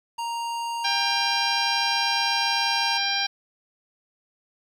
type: tone with pitch glide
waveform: square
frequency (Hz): 933 to 920.2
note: A#5 to A#5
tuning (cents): +1 to -23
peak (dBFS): -28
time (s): 0.18-2.98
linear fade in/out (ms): 10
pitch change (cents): -24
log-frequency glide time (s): 0.82-2.77
type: harmonic tone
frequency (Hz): 796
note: G5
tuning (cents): +26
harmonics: 1 / 2 / 3 / 4 / 5 / 6 / 7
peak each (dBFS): -30 / -30 / -30 / -30 / -30 / -30 / -30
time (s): 0.84-3.27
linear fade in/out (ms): 10
effects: low-pass 10000 Hz 12 dB/octave + 9-bit